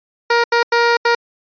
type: tone bursts at uneven times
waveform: 15% pulse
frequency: 471 Hz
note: A#4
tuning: 18 cents sharp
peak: -5 dBFS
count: 4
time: 0.3-0.44 / 0.52-0.63 / 0.72-0.97 / 1.05-1.15 s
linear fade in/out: 5 ms
effects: resampled to 11025 Hz